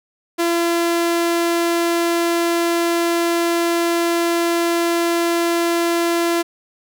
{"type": "tone", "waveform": "sawtooth", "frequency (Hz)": 340, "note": "F4", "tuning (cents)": -46, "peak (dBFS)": -12, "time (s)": [0.38, 6.43], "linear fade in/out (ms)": 20, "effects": []}